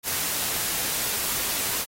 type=noise; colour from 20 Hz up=white; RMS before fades=-27 dBFS; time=0.03-1.86 s; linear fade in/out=50 ms; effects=AAC 48 kbps